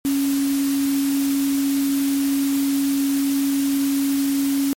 sine tone in noise, 277.2 Hz, C#4, in tune, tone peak -17 dBFS, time 0.05-4.73 s, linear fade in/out 0 ms, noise white, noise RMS -31 dBFS, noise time 0.05-4.73 s, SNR +11 dB, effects MP3 64 kbps

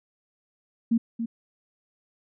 sine tone with echo, 230.1 Hz, A#3, 22 cents flat, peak -18 dBFS, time 0.91-0.98 s, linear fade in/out 10 ms, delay 280 ms, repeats 1, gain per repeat -8 dB, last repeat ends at 1.26 s, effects none

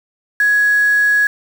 sine tone with quantisation, 1673 Hz, G#6, 12 cents sharp, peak -10 dBFS, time 0.4-1.27 s, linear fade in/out 2 ms, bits 5, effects none

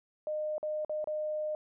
sine tone with dropouts, 611 Hz, D#5, 32 cents flat, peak -31 dBFS, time 0.27-1.55 s, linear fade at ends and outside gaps 1 ms, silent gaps 0.581-0.629 / 0.848-0.895 / 1.043-1.073 s, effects none

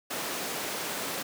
pink high-pass noise, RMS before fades -34 dBFS, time 0.1-1.23 s, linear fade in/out 10 ms, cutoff 290 Hz, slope 12 dB/octave, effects none

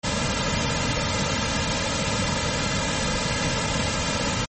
pink noise with comb filter, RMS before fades -24 dBFS, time 0.03-4.46 s, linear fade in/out 20 ms, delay 2.7 ms, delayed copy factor -0.9, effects MP3 32 kbps

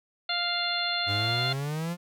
harmonic tone, 698.5 Hz, F5, in tune, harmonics 1 / 2 / 3 / 4 / 5 / 6, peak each -34 / -33 / -35 / -36 / -32 / -31 dBFS, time 0.29-1.53 s, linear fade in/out 5 ms
45% pulse exponential sweep, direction up, 98.5 to 177.9 Hz, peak -29 dBFS, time 1.06-1.97 s, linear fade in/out 50 ms
effects none

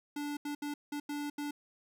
square tone bursts at uneven times, 291.5 Hz, D4, 13 cents flat, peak -36 dBFS, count 6, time 0.16-0.37 / 0.45-0.55 / 0.62-0.74 / 0.92-1 / 1.09-1.3 / 1.38-1.51 s, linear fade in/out 5 ms, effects none

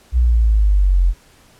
sine exponential sweep, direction down, 62.4 to 42.75 Hz, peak -10 dBFS, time 0.12-1.14 s, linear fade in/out 50 ms, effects pink hiss -50 dBFS RMS until 1.59 s + low-pass 12000 Hz 12 dB/octave

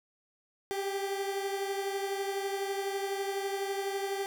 30% pulse beating tone pair, 392 / 404 Hz, G4 / G#4, 0 / -48 cents, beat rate 12 Hz, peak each -30 / -36 dBFS, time 0.71-4.26 s, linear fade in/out 0 ms, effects none

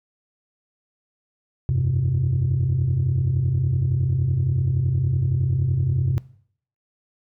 sine chord, F suspended second, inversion none, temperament equal, 87.31 / 98 / 130.81 Hz, F2 / G2 / C3, 0 / 0 / 0 cents, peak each -24 / -23 / -18 dBFS, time 1.69-6.18 s, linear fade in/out 0 ms, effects noise-tail reverb RT60 0.6 s tail -21 dB re dry + tanh soft clip ceiling -14 dBFS

